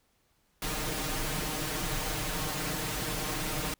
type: noise with comb filter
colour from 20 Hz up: pink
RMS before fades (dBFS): -33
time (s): 0.62-3.74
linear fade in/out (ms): 2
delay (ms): 6.5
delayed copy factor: +0.95
effects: pink hiss -71 dBFS RMS until 3.79 s